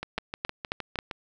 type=two click trains; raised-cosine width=0.3 ms; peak=-17 / -12 dBFS; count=8 / 4; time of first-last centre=0.03-1.112 / 0.18-0.989 s; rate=6.47 / 3.71 Hz; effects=none